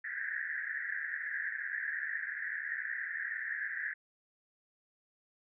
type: band-pass noise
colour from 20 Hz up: white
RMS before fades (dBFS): -38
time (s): 0.04-3.94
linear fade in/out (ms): 10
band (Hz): 1600 to 1900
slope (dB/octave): 96
effects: none